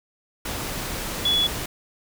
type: tone in noise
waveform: sine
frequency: 3400 Hz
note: G#7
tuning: 40 cents sharp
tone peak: -18 dBFS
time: 1.25-1.47 s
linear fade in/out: 5 ms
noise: pink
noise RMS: -30 dBFS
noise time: 0.45-1.66 s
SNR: +9 dB
effects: none